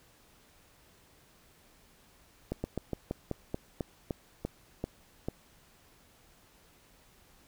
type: slowing click train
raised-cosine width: 2 ms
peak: -19 dBFS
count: 12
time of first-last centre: 2.52-5.285 s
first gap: 120 ms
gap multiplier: 1.14
effects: pink hiss -62 dBFS RMS until 7.47 s